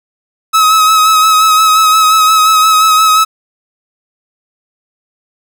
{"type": "tone with vibrato", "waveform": "45% pulse", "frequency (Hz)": 1280, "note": "D#6", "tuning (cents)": 49, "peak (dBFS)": -5, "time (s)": [0.53, 3.25], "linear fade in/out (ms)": 20, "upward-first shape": "sine", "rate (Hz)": 5.7, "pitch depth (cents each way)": 28, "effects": []}